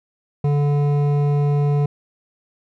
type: tone with hard clipping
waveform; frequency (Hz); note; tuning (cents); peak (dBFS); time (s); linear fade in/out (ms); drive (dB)
sine; 144.8; D3; -24; -17; 0.44-1.86; 5; 11
effects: none